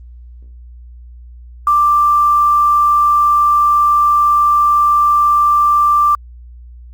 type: tone with quantisation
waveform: sine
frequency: 1179 Hz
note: D6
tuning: 6 cents sharp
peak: -8 dBFS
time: 1.67-6.15 s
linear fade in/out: 2 ms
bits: 6
effects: added 60 Hz sine -33 dBFS peak until 6.93 s + Opus 32 kbps